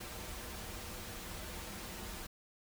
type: noise with comb filter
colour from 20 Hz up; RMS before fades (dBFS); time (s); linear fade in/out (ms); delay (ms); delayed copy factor
pink; -45; 0-2.27; 10; 7.2; -0.6
effects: none